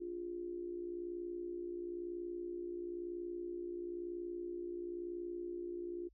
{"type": "tone with amplitude modulation", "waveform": "sine", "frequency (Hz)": 349.2, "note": "F4", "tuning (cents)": 0, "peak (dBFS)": -37, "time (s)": [0, 6.09], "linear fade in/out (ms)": 20, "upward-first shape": "sine", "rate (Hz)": 61, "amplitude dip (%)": 65, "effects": ["added 50 Hz sine -65 dBFS peak until 6.13 s"]}